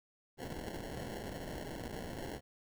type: noise with sample-and-hold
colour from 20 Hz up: violet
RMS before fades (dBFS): -43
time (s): 0.37-2.41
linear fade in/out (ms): 50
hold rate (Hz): 1225
effects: none

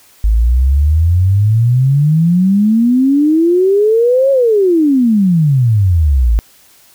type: exponential two-way sweep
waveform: sine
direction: up then down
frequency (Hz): 51.91 to 554.4 to 51.91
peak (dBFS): -7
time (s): 0.24-6.39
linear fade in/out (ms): 0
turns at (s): 4.31
effects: white hiss -46 dBFS RMS until 6.94 s

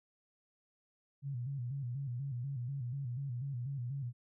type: tone with vibrato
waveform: sine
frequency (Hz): 130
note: C3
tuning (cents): -11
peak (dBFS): -36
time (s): 1.22-4.13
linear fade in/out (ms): 50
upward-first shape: square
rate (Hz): 4.1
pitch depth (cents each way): 120
effects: none

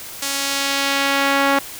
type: tone with band-pass filter sweep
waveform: sawtooth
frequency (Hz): 277.2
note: C#4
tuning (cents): 0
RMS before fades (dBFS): -19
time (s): 0.22-1.59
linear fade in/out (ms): 5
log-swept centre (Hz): 7900 to 1300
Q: 0.73
effects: white hiss -34 dBFS RMS until 1.79 s

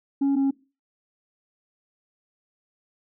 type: tone pair in turn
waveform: sine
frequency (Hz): 277.2 / 273.4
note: C#4 / C#4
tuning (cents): 0 / -24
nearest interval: unison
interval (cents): 24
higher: first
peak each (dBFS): -16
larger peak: neither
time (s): 0.21-0.36 / 0.36-0.51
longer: neither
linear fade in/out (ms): 10
effects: noise-tail reverb RT60 0.3 s tail -21 dB re dry + tanh soft clip ceiling -18 dBFS

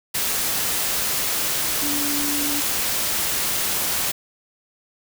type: tone in noise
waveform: sine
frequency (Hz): 290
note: D4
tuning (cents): -22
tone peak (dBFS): -27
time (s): 1.82-2.61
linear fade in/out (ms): 10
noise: white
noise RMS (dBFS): -23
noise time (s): 0.14-4.12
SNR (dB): -7
effects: none

